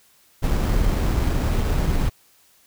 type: noise with sample-and-hold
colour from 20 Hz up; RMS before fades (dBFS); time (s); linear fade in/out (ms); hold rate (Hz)
brown; -20; 0.42-2.1; 20; 6300
effects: white hiss -57 dBFS RMS until 2.66 s